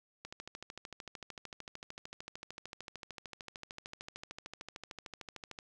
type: click train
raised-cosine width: 0.2 ms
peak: -27 dBFS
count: 72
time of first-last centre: 0.25-5.588 s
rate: 13.3 Hz
effects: none